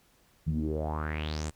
sawtooth tone with low-pass filter sweep, 76.8 Hz, D#2, 22 cents flat, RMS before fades -32 dBFS, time 0.46-1.51 s, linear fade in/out 20 ms, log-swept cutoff 150 to 8800 Hz, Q 5.8, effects pink hiss -65 dBFS RMS until 1.55 s

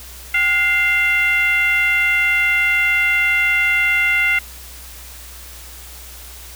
sine tone with frequency modulation, 2089 Hz, C7, 3 cents flat, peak -13 dBFS, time 0.34-4.39 s, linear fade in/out 5 ms, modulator 655 Hz, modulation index 0.83, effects added 61 Hz sine -38 dBFS peak until 6.55 s + white hiss -38 dBFS RMS until 6.55 s

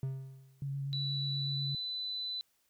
triangle tone with exponential decay, 133.4 Hz, C3, 34 cents sharp, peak -29 dBFS, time 0.03-0.72 s, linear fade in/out 2 ms, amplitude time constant 150 ms
sine tone with vibrato, 138.59 Hz, C#3, in tune, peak -34 dBFS, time 0.62-1.75 s, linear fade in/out 2 ms, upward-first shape square, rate 8.3 Hz, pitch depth 12 cents each way
sine tone with pitch glide, 3951 to 3999 Hz, B7 to B7, 0 to +21 cents, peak -35 dBFS, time 0.93-2.41 s, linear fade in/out 0 ms, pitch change +21 cents, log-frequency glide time 1.29-1.8 s
effects white hiss -74 dBFS RMS until 2.69 s

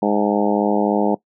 harmonic tone with a mistuned harmonic, 103.4 Hz, G#2, 7 cents flat, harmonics 2 / 3 / 4 / 5 / 6 / 7 / 8 / 9, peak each -20 / -22 / -23 / -24 / -25 / -25 / -26 / -27 dBFS, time 0.02-1.15 s, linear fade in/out 5 ms, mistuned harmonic 9, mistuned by -57 cents, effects noise-tail reverb RT60 0.1 s tail -20 dB re dry

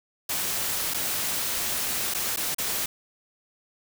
white noise with dropouts, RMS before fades -28 dBFS, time 0.29-2.86 s, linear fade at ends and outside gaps 5 ms, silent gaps 0.938-0.943 / 2.139-2.146 / 2.362-2.371 / 2.547-2.583 s, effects none

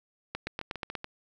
two click trains, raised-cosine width 0.3 ms, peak -21 / -17 dBFS, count 5 / 6, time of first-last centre 0.47-1.044 / 0.35-0.952 s, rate 6.97 / 8.3 Hz, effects none

